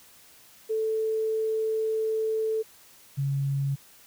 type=tone pair in turn; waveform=sine; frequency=440 / 138.59 Hz; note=A4 / C#3; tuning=0 / 0 cents; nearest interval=octave + minor sixth; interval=2000 cents; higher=first; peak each=-24 dBFS; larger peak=neither; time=0.69-2.63 / 3.17-3.76 s; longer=first; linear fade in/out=20 ms; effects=white hiss -54 dBFS RMS until 4.06 s